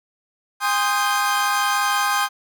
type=chord; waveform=40% pulse; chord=Ab major seventh; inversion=none; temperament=equal with one note detuned; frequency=814.5 / 1046.5 / 1244.5 / 1568 Hz; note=Ab5 / C6 / Eb6 / G6; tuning=-34 / 0 / 0 / 0 cents; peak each=-23 dBFS; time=0.6-2.29 s; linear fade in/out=50 ms; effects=none